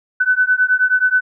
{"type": "beating tone pair", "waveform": "sine", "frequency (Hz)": [1500, 1509.4], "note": ["F#6", "F#6"], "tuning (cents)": [23, 34], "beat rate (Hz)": 9.4, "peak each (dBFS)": -15, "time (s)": [0.2, 1.21], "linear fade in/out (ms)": 10, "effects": []}